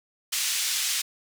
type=band-pass noise; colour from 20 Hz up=white; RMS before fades=-27 dBFS; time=0.32-1.02 s; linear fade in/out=10 ms; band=2300 to 8000 Hz; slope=12 dB/octave; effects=none